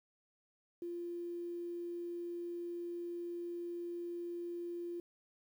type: tone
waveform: sine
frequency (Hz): 346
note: F4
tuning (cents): -16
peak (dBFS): -39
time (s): 0.82-5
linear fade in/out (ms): 2
effects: 11-bit